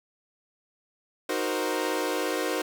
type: chord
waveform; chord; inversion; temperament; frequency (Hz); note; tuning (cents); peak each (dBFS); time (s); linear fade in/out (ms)
sawtooth; C half-diminished seventh; first; equal; 311.1 / 370 / 466.2 / 523.3; Eb4 / Gb4 / Bb4 / C5; 0 / 0 / 0 / 0; -28; 1.29-2.62; 5
effects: 9-bit